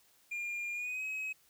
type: tone with pitch glide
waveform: triangle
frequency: 2407 to 2550 Hz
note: D7 to D#7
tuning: +42 to +42 cents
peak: -34 dBFS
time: 0.31-1.33 s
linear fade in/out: 10 ms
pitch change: +100 cents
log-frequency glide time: 0.73-1.04 s
effects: white hiss -67 dBFS RMS until 1.49 s